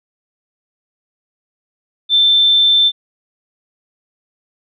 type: tone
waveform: sine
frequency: 3550 Hz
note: A7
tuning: 15 cents sharp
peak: -8 dBFS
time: 2.09-2.92 s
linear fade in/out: 50 ms
effects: none